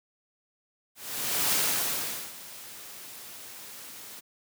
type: noise with ADSR envelope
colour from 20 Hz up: white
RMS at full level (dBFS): -25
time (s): 0.95-4.21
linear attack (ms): 570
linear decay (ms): 800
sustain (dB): -19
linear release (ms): 22
effects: high-pass 100 Hz 12 dB/octave